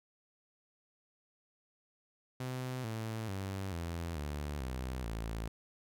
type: tone with pitch steps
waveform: sawtooth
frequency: 127.8 / 111.26 / 96.85 / 84.32 / 73.4 / 63.9 / 55.63 Hz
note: C3 / A2 / G2 / E2 / D2 / C2 / A1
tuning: -40 / +20 / -20 / +40 / 0 / -40 / +20 cents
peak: -33 dBFS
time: 2.4-5.48 s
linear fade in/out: 5 ms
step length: 440 ms
effects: none